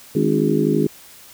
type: harmonic tone with a mistuned harmonic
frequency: 51.91 Hz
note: G#1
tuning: in tune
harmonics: 3 / 4 / 5 / 6 / 7 / 8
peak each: -22 / -22 / -22 / -22 / -22 / -22 dBFS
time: 0.15-0.87 s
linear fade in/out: 5 ms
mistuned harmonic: 5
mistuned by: +76 cents
effects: white hiss -44 dBFS RMS until 1.33 s